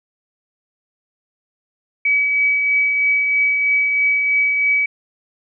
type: tone with tremolo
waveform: sine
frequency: 2279 Hz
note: C#7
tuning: 47 cents sharp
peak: -12 dBFS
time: 2.05-4.86 s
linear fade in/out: 5 ms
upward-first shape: triangle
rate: 3.1 Hz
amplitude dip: 35%
effects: none